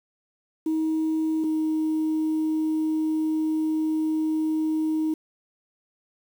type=tone pair in turn; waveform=sine; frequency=316.7 / 313.6 Hz; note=D#4 / D#4; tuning=+31 / +14 cents; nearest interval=unison; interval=17 cents; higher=first; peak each=-20 dBFS; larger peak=neither; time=0.66-1.44 / 1.44-5.14 s; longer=second; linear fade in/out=5 ms; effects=tanh soft clip ceiling -19 dBFS + 8-bit